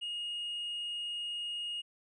triangle tone, 2864 Hz, F7, 43 cents sharp, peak -33 dBFS, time 0.01-1.82 s, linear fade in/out 20 ms, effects tanh soft clip ceiling -30 dBFS + resampled to 24000 Hz

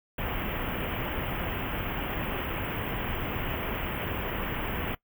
pink band-stop noise, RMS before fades -32 dBFS, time 0.18-4.95 s, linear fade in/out 5 ms, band 3200 to 14000 Hz, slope 96 dB/octave, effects noise-tail reverb RT60 0.1 s tail -20 dB re dry

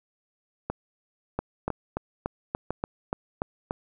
two click trains, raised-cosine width 1 ms, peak -13 / -14 dBFS, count 8 / 4, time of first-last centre 1.39-3.419 / 0.7-3.709 s, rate 3.45 / 0.997 Hz, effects none

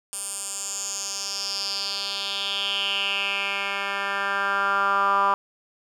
10% pulse tone with band-pass filter sweep, 198.4 Hz, G3, 21 cents sharp, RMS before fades -26 dBFS, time 0.13-5.34 s, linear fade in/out 0 ms, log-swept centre 9200 to 1100 Hz, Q 4.4, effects none

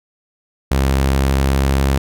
sawtooth tone with pitch glide, 67.3 to 67.92 Hz, C2 to C#2, +49 to -35 cents, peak -9 dBFS, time 0.71-1.98 s, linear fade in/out 5 ms, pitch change +16 cents, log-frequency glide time 0.85-1.8 s, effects none

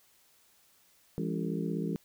harmonic tone with a mistuned harmonic, 56 Hz, A1, 31 cents sharp, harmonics 3 / 4 / 5 / 6 / 7 / 8, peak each -34 / -36 / -38 / -40 / -41 / -42 dBFS, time 1.18-1.96 s, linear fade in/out 0 ms, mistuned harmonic 4, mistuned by -150 cents, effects white hiss -65 dBFS RMS until 2.04 s

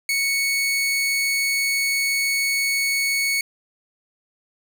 sawtooth tone, 2217 Hz, C#7, in tune, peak -16 dBFS, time 0.09-3.41 s, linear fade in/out 2 ms, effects none

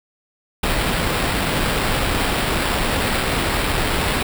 pink noise with sample-and-hold, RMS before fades -20 dBFS, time 0.63-4.23 s, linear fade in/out 5 ms, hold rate 6300 Hz, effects none

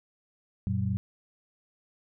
sine tone cluster, 94.1 / 118.6 / 190.8 Hz, F#2 / A#2 / G3, +30 / +30 / -47 cents, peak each -30 / -30 / -31 dBFS, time 0.67-0.97 s, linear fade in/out 0 ms, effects none

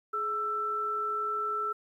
sine tone pair together, 421.4 / 1329 Hz, G#4 / E6, +25 / +14 cents, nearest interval octave + minor sixth, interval 1989 cents, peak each -38 / -29 dBFS, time 0.13-1.73 s, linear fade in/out 10 ms, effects 11-bit

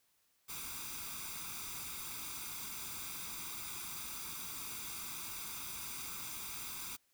white noise with comb filter, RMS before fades -44 dBFS, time 0.48-6.97 s, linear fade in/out 20 ms, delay 0.83 ms, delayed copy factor +0.75, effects white hiss -75 dBFS RMS until 7.13 s

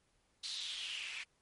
white noise with band-pass filter sweep, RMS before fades -43 dBFS, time 0.43-1.24 s, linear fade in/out 10 ms, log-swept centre 4200 to 2300 Hz, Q 5.2, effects pink hiss -75 dBFS RMS until 1.41 s + MP3 48 kbps

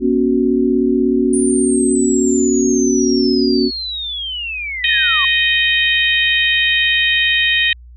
sine chord, B suspended second, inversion none, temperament equal with one note detuned, 240.7 / 277.2 / 370 Hz, B3 / C#4 / F#4, -44 / 0 / 0 cents, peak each -16 dBFS, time 0-3.71 s, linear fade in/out 50 ms
sine linear sweep, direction down, 9397 to 1062 Hz, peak -21 dBFS, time 1.33-5.25 s, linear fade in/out 2 ms
harmonic tone, 622.3 Hz, D#5, in tune, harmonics 3 / 4 / 5 / 6, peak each -16 / -17 / -18 / -19 dBFS, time 4.84-7.73 s, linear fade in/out 2 ms
effects added 60 Hz sine -36 dBFS peak until 7.96 s

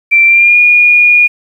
sine tone with pitch glide, 2349 to 2437 Hz, D7 to D#7, 0 to -37 cents, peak -3 dBFS, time 0.11-1.28 s, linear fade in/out 20 ms, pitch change +63 cents, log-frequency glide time 0.26-0.58 s, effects 7-bit

